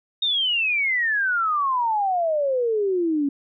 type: exponential sweep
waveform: sine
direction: down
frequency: 3729 to 274.9 Hz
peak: -19 dBFS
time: 0.22-3.29 s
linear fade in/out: 5 ms
effects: none